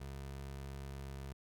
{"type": "tone with pitch glide", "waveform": "25% pulse", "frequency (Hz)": [68.4, 68.01], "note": ["C#2", "C#2"], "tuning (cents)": [-23, -32], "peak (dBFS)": -40, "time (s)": [0, 1.33], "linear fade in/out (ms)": 10, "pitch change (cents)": -9, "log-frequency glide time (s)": [0.89, 1.17], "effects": []}